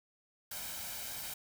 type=noise with comb filter; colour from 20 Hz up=white; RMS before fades=-42 dBFS; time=0.51-1.34 s; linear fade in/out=5 ms; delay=1.3 ms; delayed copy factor=+0.55; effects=none